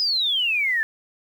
sine exponential sweep, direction down, 5100 to 1729 Hz, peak -19 dBFS, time 0-0.83 s, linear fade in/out 0 ms, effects 8-bit

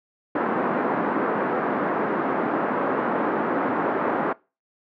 pink band-pass noise, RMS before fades -24 dBFS, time 0.35-4.33 s, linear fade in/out 5 ms, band 220 to 1500 Hz, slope 24 dB/octave, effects noise-tail reverb RT60 0.3 s tail -23 dB re dry

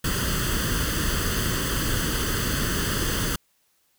pink noise with comb filter, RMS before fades -25 dBFS, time 0.04-3.36 s, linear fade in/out 5 ms, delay 0.64 ms, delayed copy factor +0.75, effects white hiss -67 dBFS RMS until 3.98 s

